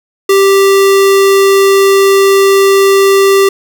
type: tone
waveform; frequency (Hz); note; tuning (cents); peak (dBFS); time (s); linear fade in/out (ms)
square; 392; G4; 0; -5; 0.29-3.49; 5
effects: none